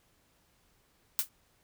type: noise with exponential decay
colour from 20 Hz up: blue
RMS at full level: -24 dBFS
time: 1.19-1.29 s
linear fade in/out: 0 ms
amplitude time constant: 20 ms
effects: pink hiss -69 dBFS RMS until 1.63 s